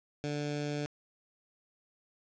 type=tone with notch filter; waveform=15% pulse; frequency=146.83 Hz; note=D3; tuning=in tune; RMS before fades=-35 dBFS; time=0.24-0.86 s; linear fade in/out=0 ms; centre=1200 Hz; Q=1.9; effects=resampled to 16000 Hz + 9-bit